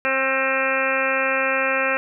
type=harmonic tone with a mistuned harmonic; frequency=266.5 Hz; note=C4; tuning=32 cents sharp; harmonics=1 / 2 / 3 / 4 / 5 / 6 / 7 / 8 / 9 / 10; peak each=-33 / -24 / -33 / -30 / -27 / -26 / -27 / -34 / -26 / -28 dBFS; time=0.05-1.97 s; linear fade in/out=0 ms; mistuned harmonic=6; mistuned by=-20 cents; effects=none